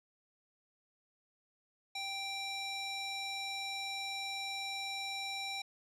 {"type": "tone with band-pass filter", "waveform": "square", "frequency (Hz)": 784, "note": "G5", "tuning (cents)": 0, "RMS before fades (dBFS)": -40, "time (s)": [1.95, 5.62], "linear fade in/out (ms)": 5, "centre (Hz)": 3800, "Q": 1.4, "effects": ["resampled to 32000 Hz"]}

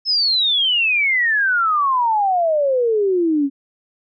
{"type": "exponential sweep", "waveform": "sine", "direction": "down", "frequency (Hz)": [5274, 270], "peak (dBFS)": -14, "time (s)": [0.05, 3.5], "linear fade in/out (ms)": 50, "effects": []}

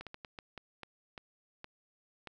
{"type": "slowing click train", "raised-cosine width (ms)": 0.3, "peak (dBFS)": -28, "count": 10, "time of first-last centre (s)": [0.01, 2.273], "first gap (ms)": 57, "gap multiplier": 1.35, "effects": []}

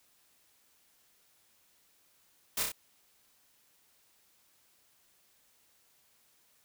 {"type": "noise with echo", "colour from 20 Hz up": "white", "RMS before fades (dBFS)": -32, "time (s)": [2.57, 2.63], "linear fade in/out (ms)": 5, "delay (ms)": 30, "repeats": 3, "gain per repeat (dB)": -3, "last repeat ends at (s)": 2.72, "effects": ["white hiss -68 dBFS RMS until 6.64 s"]}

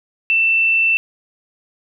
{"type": "tone", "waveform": "sine", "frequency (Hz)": 2672, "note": "E7", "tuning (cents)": 23, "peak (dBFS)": -12, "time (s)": [0.3, 0.97], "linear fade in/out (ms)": 0, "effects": []}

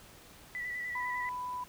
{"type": "tone with vibrato", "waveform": "sine", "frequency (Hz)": 1968, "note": "B6", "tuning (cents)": -7, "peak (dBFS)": -35, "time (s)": [0.55, 1.29], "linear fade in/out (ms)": 0, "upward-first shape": "square", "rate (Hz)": 10, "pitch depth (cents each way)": 23}
{"type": "tone", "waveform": "sine", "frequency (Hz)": 994, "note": "B5", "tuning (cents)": 11, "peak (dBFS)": -35, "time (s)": [0.95, 1.64], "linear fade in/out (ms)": 5}
{"effects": ["pink hiss -55 dBFS RMS until 1.68 s"]}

